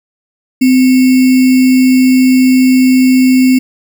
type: tone with sample-and-hold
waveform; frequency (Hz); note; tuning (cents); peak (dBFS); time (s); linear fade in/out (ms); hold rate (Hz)
sine; 257.3; C4; -29; -4; 0.61-3.59; 10; 2450
effects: none